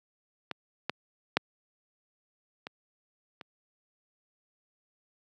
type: clicks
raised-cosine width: 0.3 ms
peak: -17 / -13 / -6 / -22 / -26 dBFS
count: 5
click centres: 0.513 / 0.896 / 1.37 / 2.669 / 3.412 s
effects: high-pass 150 Hz 12 dB/octave